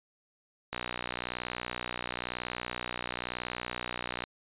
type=click train; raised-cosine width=0.3 ms; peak=-17 dBFS; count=215; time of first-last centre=0.73-4.238 s; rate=61 Hz; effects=resampled to 8000 Hz